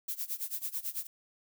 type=noise with tremolo; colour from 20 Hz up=violet; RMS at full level=-34 dBFS; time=0.08-1.07 s; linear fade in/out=5 ms; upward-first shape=sine; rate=9.1 Hz; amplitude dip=90%; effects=none